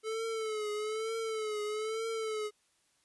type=tone with vibrato; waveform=square; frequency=435.3 Hz; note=A4; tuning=19 cents flat; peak=-34 dBFS; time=0.03-2.51 s; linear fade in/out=50 ms; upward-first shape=triangle; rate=1.1 Hz; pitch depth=75 cents each way; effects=white hiss -72 dBFS RMS until 3.04 s + resampled to 24000 Hz